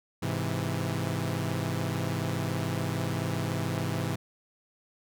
sawtooth chord, Ab augmented, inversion none, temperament equal, 103.83 / 130.81 / 164.81 Hz, Ab2 / C3 / E3, 0 / 0 / 0 cents, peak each -29 dBFS, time 0.22-4.16 s, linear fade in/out 10 ms, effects none

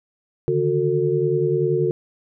sine tone cluster, 143.6 / 154 / 365 / 447.5 Hz, D3 / D#3 / F#4 / A4, -39 / -17 / -24 / +29 cents, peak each -24 / -29 / -20 / -22 dBFS, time 0.48-1.91 s, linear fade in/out 0 ms, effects none

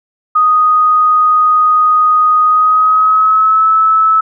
sine tone with pitch glide, 1244.5 to 1303.4 Hz, D#6 to E6, 0 to -20 cents, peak -6 dBFS, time 0.35-4.21 s, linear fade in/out 10 ms, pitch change +80 cents, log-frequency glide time 2.45-3.68 s, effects none

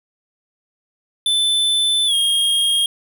square tone with pitch glide, 3520 to 3247 Hz, A7 to G#7, 0 to -40 cents, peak -15 dBFS, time 1.26-2.86 s, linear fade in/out 2 ms, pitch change -140 cents, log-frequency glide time 2.06-2.14 s, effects none

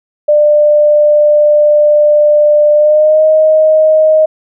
sine tone with pitch glide, 596 to 624.5 Hz, D5 to D#5, +25 to +6 cents, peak -4 dBFS, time 0.28-4.26 s, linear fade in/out 10 ms, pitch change +81 cents, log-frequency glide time 2.74-3.24 s, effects none

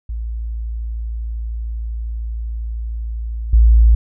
sine tone with level steps, 56.4 Hz, A1, 44 cents sharp, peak -21 / -6 dBFS, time 0.09-3.95 s, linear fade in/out 5 ms, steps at 3.53 s, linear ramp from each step 5 ms, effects none

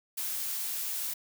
blue noise, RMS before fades -34 dBFS, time 0.17-1.14 s, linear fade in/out 10 ms, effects none

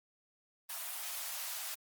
white high-pass noise, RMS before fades -41 dBFS, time 0.69-1.75 s, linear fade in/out 10 ms, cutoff 600 Hz, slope 96 dB/octave, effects Opus 32 kbps

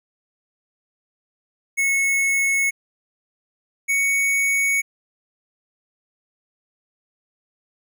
square tone pair in turn, 2194 / 2227 Hz, C#7 / C#7, -18 / +7 cents, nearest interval unison, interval 25 cents, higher second, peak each -18 dBFS, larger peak neither, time 1.77-2.71 / 3.88-4.82 s, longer neither, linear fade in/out 20 ms, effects none

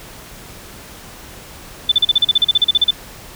sine tone bursts, 3520 Hz, A7, in tune, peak -8 dBFS, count 16, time 1.89-2.908 s, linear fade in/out 5 ms, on 28 ms, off 38 ms, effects pink hiss -37 dBFS RMS until 3.35 s

